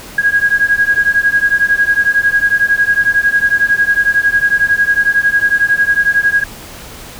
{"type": "beating tone pair", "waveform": "sine", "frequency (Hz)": [1638, 1649], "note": ["G#6", "G#6"], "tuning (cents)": [-24, -13], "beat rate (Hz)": 11, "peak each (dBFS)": -12, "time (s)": [0.18, 6.44], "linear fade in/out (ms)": 5, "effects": ["pink hiss -32 dBFS RMS until 7.19 s"]}